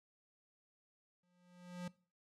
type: tone with exponential growth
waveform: square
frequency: 178.1 Hz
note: F3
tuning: 34 cents sharp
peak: -40 dBFS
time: 1.23-1.88 s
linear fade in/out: 5 ms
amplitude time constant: 140 ms
effects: noise-tail reverb RT60 0.4 s tail -21 dB re dry + low-pass 9000 Hz 12 dB/octave